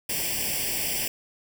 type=noise with comb filter; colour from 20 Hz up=white; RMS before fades=-28 dBFS; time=0.09-1.08 s; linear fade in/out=5 ms; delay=0.38 ms; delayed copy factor=+1; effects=none